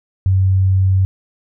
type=tone; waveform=sine; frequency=94.9 Hz; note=F#2; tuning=44 cents sharp; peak=-10 dBFS; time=0.26-1.05 s; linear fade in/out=0 ms; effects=none